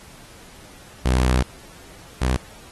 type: tone pair in turn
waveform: sawtooth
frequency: 63 / 63.44 Hz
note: B1 / B1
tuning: +35 / +47 cents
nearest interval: unison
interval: 12 cents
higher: second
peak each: -12 / -14 dBFS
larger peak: first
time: 1.05-1.43 / 2.21-2.37 s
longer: first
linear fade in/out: 10 ms
effects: pink hiss -46 dBFS RMS until 2.71 s + AAC 32 kbps